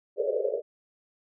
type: band-pass noise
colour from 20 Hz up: white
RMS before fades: -28 dBFS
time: 0.16-0.62 s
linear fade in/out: 50 ms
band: 400 to 590 Hz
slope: 96 dB/octave
effects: none